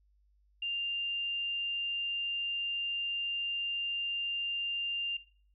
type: tone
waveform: sine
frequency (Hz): 2794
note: F7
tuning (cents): 0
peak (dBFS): -32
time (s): 0.62-5.17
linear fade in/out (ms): 5
effects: noise-tail reverb RT60 0.5 s tail -18 dB re dry + added 50 Hz sine -65 dBFS peak until 5.54 s